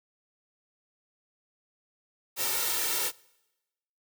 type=noise with comb filter; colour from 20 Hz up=white; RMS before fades=-29 dBFS; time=2.36-3.12 s; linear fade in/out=50 ms; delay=2.2 ms; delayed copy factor=+0.8; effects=noise-tail reverb RT60 1.0 s tail -24 dB re dry + high-pass 150 Hz 12 dB/octave